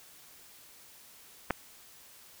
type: clicks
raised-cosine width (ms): 0.5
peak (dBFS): -24 / -12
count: 2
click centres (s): 1.503 / 1.507
effects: white hiss -55 dBFS RMS until 2.4 s